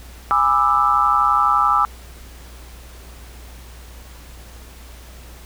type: chord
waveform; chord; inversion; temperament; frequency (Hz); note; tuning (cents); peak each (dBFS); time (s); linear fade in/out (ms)
sine; E dominant seventh; first; just; 824.1 / 988.9 / 1186.7 / 1318.5; G#5 / B5 / D6 / E6; -14 / +2 / +18 / 0; -21 / -23 / -17 / -17; 0.31-1.85; 0
effects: added 60 Hz sine -38 dBFS peak until 5.45 s + pink hiss -44 dBFS RMS until 5.45 s